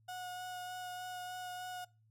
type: tone with vibrato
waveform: 35% pulse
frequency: 728 Hz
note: F#5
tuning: 28 cents flat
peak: -40 dBFS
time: 0.08-1.85 s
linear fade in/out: 10 ms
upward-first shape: sine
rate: 3.3 Hz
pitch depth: 11 cents each way
effects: noise-tail reverb RT60 0.3 s tail -22 dB re dry + added 110 Hz sine -66 dBFS peak until 2.1 s